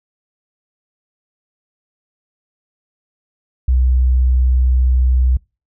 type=tone; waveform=sine; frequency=63.2 Hz; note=B1; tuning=41 cents sharp; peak=-10 dBFS; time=3.68-5.37 s; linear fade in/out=5 ms; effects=noise-tail reverb RT60 0.3 s tail -26 dB re dry